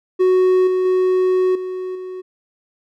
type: tone with level steps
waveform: triangle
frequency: 370 Hz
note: F#4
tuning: in tune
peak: -9 / -13 / -11 / -21 / -25 dBFS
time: 0.19-2.22 s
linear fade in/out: 20 ms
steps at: 0.67 / 0.85 / 1.55 / 1.95 s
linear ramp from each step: 5 ms
effects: none